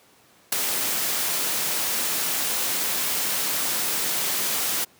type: noise with ADSR envelope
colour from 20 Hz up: white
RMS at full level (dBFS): -18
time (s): 0.52-4.85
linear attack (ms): 6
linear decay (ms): 6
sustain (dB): -7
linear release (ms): 14
effects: pink hiss -56 dBFS RMS until 4.99 s + high-pass 150 Hz 12 dB/octave